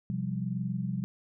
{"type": "chord", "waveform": "sine", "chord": "C suspended fourth", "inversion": "none", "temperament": "equal with one note detuned", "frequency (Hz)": [127.97, 174.61, 196], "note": ["C3", "F3", "G3"], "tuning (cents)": [-38, 0, 0], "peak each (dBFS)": -34, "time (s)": [0.1, 1.04], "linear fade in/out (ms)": 0, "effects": []}